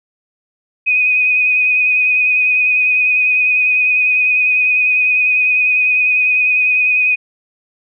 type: tone with vibrato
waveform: sine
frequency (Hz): 2498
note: D#7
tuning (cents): +6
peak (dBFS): -10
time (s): 0.86-7.16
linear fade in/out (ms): 20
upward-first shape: sine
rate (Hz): 10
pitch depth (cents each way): 21
effects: none